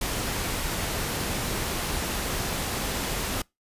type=noise; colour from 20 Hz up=pink; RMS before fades=-29 dBFS; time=0.01-3.42 s; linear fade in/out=5 ms; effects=noise-tail reverb RT60 0.2 s tail -25 dB re dry + resampled to 32000 Hz